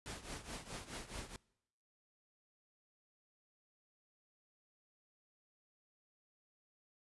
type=noise with tremolo; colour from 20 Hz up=pink; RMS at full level=-44 dBFS; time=0.06-1.36 s; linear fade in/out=0 ms; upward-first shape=triangle; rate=4.7 Hz; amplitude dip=85%; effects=noise-tail reverb RT60 0.8 s tail -24 dB re dry + resampled to 24000 Hz